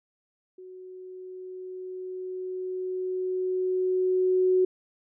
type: tone with level ramp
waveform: sine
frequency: 370 Hz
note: F#4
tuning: in tune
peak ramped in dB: -42 to -18 dBFS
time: 0.58-4.65 s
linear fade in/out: 5 ms
effects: none